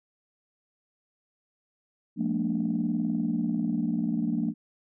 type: chord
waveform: sine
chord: Bb dominant seventh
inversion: second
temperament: equal with one note detuned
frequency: 174.61 / 212.9 / 233.1 / 293.7 Hz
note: F3 / Ab3 / Bb3 / D4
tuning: 0 / +43 / 0 / 0 cents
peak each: -31 / -30 / -28 / -31 dBFS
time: 2.16-4.54 s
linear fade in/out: 50 ms
effects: tanh soft clip ceiling -17 dBFS